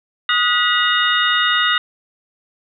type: tone cluster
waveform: sine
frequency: 1250 / 1454 / 1945 / 2870 / 3680 Hz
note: D#6 / F#6 / B6 / F7 / A#7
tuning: +8 / -31 / -27 / +47 / -23 cents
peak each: -20 dBFS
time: 0.29-1.78 s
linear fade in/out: 2 ms
effects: none